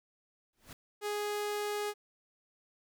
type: noise with exponential growth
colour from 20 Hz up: pink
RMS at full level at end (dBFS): -45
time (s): 0.53-0.73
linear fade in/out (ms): 2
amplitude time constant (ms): 42
type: tone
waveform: sawtooth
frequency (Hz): 415.3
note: G#4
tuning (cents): 0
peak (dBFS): -29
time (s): 1.01-1.94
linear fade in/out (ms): 50
effects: none